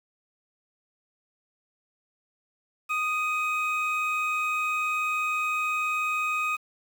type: tone pair together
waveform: triangle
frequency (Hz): 1239 / 2521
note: D#6 / D#7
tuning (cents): -8 / +22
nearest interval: octave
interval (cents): 1230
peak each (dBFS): -26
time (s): 2.89-6.57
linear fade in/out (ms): 20
effects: 8-bit